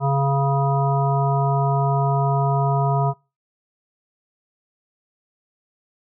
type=harmonic tone; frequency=138.59 Hz; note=C#3; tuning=in tune; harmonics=1 / 3 / 5 / 7 / 9; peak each=-18 / -28 / -24 / -25 / -30 dBFS; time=0-3.14 s; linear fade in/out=50 ms; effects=noise-tail reverb RT60 0.3 s tail -26 dB re dry